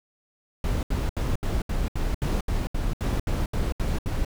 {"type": "noise bursts", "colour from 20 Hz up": "brown", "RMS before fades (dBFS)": -25, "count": 14, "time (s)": [0.64, 4.249], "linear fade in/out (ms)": 2, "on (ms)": 190, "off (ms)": 73, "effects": []}